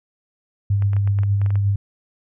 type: tone with tremolo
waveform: sine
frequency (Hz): 100.2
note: G2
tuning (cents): +38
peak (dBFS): -14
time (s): 0.7-1.76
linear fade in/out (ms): 5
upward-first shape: sine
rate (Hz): 8.4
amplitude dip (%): 30
type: clicks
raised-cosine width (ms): 0.5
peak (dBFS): -22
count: 10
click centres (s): 0.823 / 0.933 / 0.966 / 1.075 / 1.188 / 1.234 / 1.416 / 1.462 / 1.505 / 1.556
effects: none